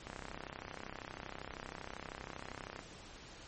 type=click train; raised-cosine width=0.5 ms; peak=-28 dBFS; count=90; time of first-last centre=0.07-2.792 s; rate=32.7 Hz; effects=pink hiss -53 dBFS RMS until 3.47 s + MP3 32 kbps